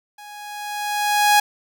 sawtooth tone with level ramp, 830 Hz, G#5, 1 cent flat, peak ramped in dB -35 to -7 dBFS, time 0.18-1.4 s, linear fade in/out 5 ms, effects none

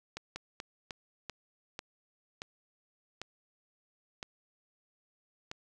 slowing click train, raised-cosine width 0.2 ms, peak -22 dBFS, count 10, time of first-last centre 0.17-5.514 s, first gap 190 ms, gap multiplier 1.27, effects none

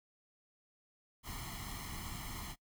pink noise with comb filter, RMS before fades -44 dBFS, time 1.23-2.56 s, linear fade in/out 50 ms, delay 0.96 ms, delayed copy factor +0.8, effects noise-tail reverb RT60 0.1 s tail -22 dB re dry

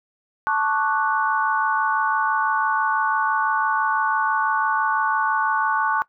sine chord, D major seventh, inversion second, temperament equal, 880 / 1108.7 / 1174.7 / 1480 Hz, A5 / C#6 / D6 / F#6, 0 / 0 / 0 / 0 cents, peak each -23 / -23 / -29 / -23 dBFS, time 0.47-6.02 s, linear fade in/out 0 ms, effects noise-tail reverb RT60 0.1 s tail -19 dB re dry

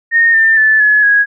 sine tone with pitch steps, 1843 / 1794.7 / 1747.6 / 1701.8 / 1657.2 Hz, A#6 / A6 / A6 / G#6 / G#6, -20 / +34 / -12 / +42 / -4 cents, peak -6 dBFS, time 0.11-1.26 s, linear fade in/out 50 ms, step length 230 ms, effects none

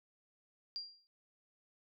sine tone with exponential decay, 4768 Hz, D8, 25 cents sharp, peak -36 dBFS, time 0.76-1.07 s, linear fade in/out 0 ms, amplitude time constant 67 ms, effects none

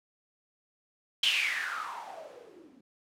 violet noise with low-pass filter sweep, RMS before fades -34 dBFS, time 1.23-2.81 s, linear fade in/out 5 ms, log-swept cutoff 3200 to 240 Hz, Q 7.9, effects none

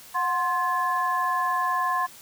sine tone cluster, 730 / 1052 / 1720 Hz, F#5 / C6 / A6, -24 / +9 / -40 cents, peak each -30 / -23 / -31 dBFS, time 0.14-2.07 s, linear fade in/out 20 ms, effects white hiss -47 dBFS RMS until 2.21 s

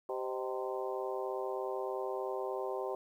harmonic tone with a mistuned harmonic, 129.7 Hz, C3, 15 cents flat, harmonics 3 / 4 / 5 / 6 / 7 / 8, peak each -38 / -40 / -42 / -44 / -45 / -46 dBFS, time 0.09-2.95 s, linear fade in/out 2 ms, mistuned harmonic 5, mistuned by -72 cents, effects 11-bit

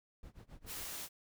brown noise with tremolo, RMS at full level -50 dBFS, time 0.23-0.9 s, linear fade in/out 2 ms, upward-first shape sine, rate 7.4 Hz, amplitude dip 95%
white noise, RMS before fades -44 dBFS, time 0.66-1.09 s, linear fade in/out 50 ms
effects none

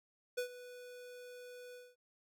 square tone with ADSR envelope, 493.9 Hz, B4, in tune, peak -34 dBFS, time 0.37-1.96 s, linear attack 14 ms, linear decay 94 ms, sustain -16 dB, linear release 220 ms, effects none

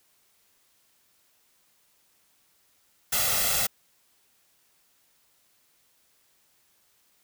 white noise with comb filter, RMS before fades -25 dBFS, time 3.12-3.67 s, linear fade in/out 10 ms, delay 1.5 ms, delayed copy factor +0.75, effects white hiss -66 dBFS RMS until 7.23 s

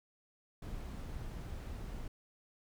brown noise, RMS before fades -43 dBFS, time 0.62-2.08 s, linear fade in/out 5 ms, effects none

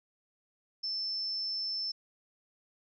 sine tone, 5300 Hz, E8, 9 cents sharp, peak -32 dBFS, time 0.83-1.92 s, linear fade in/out 10 ms, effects none

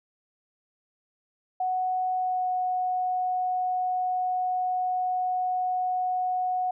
sine tone with pitch glide, 740 to 734.5 Hz, F#5 to F#5, 0 to -13 cents, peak -24 dBFS, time 1.6-6.71 s, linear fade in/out 5 ms, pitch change -13 cents, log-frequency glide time 2.14-2.48 s, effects none

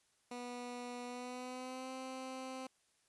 15% pulse tone with pitch glide, 244.6 to 260.6 Hz, B3 to C4, -16 to -7 cents, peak -37 dBFS, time 0.31-2.67 s, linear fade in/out 5 ms, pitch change +109 cents, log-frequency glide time 1.05-1.91 s, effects white hiss -75 dBFS RMS until 3.08 s + resampled to 24000 Hz

